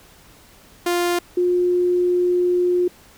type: tone pair in turn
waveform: sawtooth / sine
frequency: 350 / 356.7 Hz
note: F4 / F4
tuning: +4 / +37 cents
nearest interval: unison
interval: 33 cents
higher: second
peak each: -14 / -15 dBFS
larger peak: first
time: 0.86-1.19 / 1.37-2.88 s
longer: second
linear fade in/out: 5 ms
effects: pink hiss -49 dBFS RMS until 3.17 s